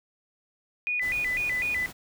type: tone with vibrato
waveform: sine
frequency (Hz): 2218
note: C#7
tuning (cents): 0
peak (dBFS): -25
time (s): 0.87-1.86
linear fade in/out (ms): 0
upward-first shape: square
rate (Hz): 4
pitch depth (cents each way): 180
type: noise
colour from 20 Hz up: pink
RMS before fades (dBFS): -42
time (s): 1.01-1.93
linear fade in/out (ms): 20
effects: none